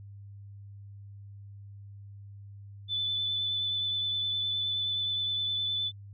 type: tone with vibrato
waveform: sine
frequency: 3500 Hz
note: A7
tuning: 10 cents flat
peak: -28 dBFS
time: 2.88-5.92 s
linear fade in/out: 50 ms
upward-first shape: sine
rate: 9.6 Hz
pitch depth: 14 cents each way
effects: added 100 Hz sine -44 dBFS peak until 6.13 s